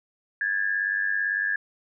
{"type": "tone pair together", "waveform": "sine", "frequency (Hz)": [1646.1, 1744], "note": ["G#6", "A6"], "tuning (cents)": [-16, -16], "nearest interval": "minor second", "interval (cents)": 100, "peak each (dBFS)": [-25, -27], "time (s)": [0.41, 1.56], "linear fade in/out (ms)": 2, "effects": []}